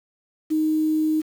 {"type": "tone with quantisation", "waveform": "sine", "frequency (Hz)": 311.1, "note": "D#4", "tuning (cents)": 0, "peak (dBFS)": -18, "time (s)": [0.5, 1.22], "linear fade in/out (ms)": 20, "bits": 7, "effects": []}